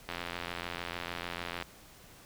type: click train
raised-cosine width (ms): 0.3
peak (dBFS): -20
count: 134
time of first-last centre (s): 0.09-1.624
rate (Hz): 86.7
effects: pink hiss -55 dBFS RMS until 2.25 s